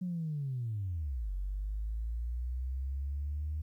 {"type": "linear two-way sweep", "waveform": "sine", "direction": "down then up", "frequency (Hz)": [185, 46, 77.1], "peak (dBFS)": -32, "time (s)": [0.01, 3.62], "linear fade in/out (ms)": 10, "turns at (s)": 1.32, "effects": ["tanh soft clip ceiling -28 dBFS", "12-bit"]}